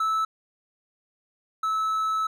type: tone pair in turn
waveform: triangle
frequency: 1309 / 1302.3 Hz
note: E6 / E6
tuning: -13 / -21 cents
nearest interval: unison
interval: 8 cents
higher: first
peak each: -20 / -21 dBFS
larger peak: first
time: 0-0.25 / 1.63-2.27 s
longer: second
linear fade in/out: 5 ms
effects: none